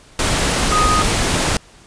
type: tone in noise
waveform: sine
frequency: 1244.5 Hz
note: D#6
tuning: in tune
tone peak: -14 dBFS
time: 0.72-1.02 s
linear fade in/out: 2 ms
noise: pink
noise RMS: -17 dBFS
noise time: 0.19-1.57 s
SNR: 0 dB
effects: pink hiss -46 dBFS RMS until 1.86 s + resampled to 22050 Hz